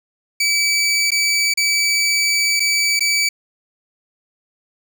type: tone with dropouts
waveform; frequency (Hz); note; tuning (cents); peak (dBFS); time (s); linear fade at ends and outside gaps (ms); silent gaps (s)
20% pulse; 2298; D7; -38; -10; 0.4-3.29; 5; 1.106-1.117 / 1.539-1.573 / 2.597-2.602 / 2.994-3.006
effects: none